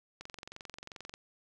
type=click train; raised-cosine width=0.2 ms; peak=-27 dBFS; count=22; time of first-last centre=0.21-1.139 s; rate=22.6 Hz; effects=none